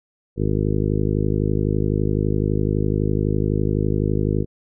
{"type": "harmonic tone", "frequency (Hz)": 51.91, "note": "G#1", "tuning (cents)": 0, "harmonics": [1, 2, 3, 4, 5, 6, 7, 8, 9], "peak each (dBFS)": [-25, -23, -24, -28, -28, -29, -27, -29, -31], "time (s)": [0.36, 4.46], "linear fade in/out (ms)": 50, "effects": []}